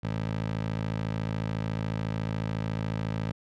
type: tone with high-pass filter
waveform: 15% pulse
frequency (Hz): 54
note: A1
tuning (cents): -32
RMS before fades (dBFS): -31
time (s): 0.03-3.32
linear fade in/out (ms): 10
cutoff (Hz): 110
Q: 1.3
effects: low-pass 4000 Hz 12 dB/octave